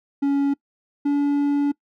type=tone pair in turn; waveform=triangle; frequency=280.3 / 286.2 Hz; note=C#4 / D4; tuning=+19 / -45 cents; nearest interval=unison; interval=36 cents; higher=second; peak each=-15 dBFS; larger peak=neither; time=0.22-0.54 / 1.05-1.72 s; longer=second; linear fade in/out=10 ms; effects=noise-tail reverb RT60 0.1 s tail -23 dB re dry